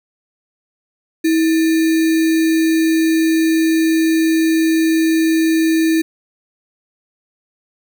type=tone with sample-and-hold; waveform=sine; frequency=322.9 Hz; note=E4; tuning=36 cents flat; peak=-11 dBFS; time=1.24-6.02 s; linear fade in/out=10 ms; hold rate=2100 Hz; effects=none